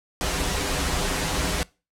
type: noise with comb filter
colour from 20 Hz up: pink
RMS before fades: -25 dBFS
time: 0.21-1.63 s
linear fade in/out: 0 ms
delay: 8.9 ms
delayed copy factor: -1
effects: noise-tail reverb RT60 0.3 s tail -23 dB re dry + low-pass 10000 Hz 12 dB/octave